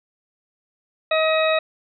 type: harmonic tone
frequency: 634 Hz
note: D#5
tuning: 32 cents sharp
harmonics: 1 / 2 / 3 / 4 / 6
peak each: -18 / -25 / -28 / -25 / -27 dBFS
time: 1.11-1.59 s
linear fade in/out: 5 ms
effects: none